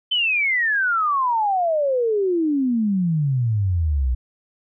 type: exponential sweep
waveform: sine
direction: down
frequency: 3096 to 59.7 Hz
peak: -17 dBFS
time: 0.11-4.15 s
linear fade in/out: 10 ms
effects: none